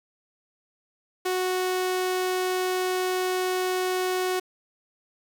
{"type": "tone", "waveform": "sawtooth", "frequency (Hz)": 368.7, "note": "F#4", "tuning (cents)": -6, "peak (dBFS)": -20, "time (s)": [1.25, 4.4], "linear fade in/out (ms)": 10, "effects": ["8-bit"]}